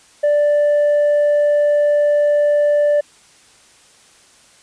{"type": "tone with tanh clipping", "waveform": "sine", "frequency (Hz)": 587.3, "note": "D5", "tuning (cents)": 0, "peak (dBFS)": -12, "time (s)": [0.23, 3.01], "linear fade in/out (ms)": 10, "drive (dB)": 2, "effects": ["white hiss -49 dBFS RMS until 4.62 s", "resampled to 22050 Hz"]}